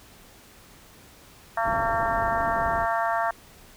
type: harmonic tone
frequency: 227.5 Hz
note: A#3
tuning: 42 cents flat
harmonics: 3 / 4 / 5 / 6 / 7 / 8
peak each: -26 / -28 / -30 / -32 / -33 / -34 dBFS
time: 1.57-3.31 s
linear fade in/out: 5 ms
type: low-pass noise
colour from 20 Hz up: pink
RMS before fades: -34 dBFS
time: 1.63-2.87 s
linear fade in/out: 50 ms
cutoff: 1200 Hz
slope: 48 dB/octave
effects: pink hiss -51 dBFS RMS until 3.76 s